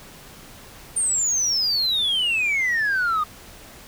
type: exponential sweep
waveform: sine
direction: down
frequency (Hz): 9030 to 1208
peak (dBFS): -17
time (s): 0.96-3.24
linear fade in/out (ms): 10
effects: tanh soft clip ceiling -17 dBFS + pink hiss -44 dBFS RMS until 3.87 s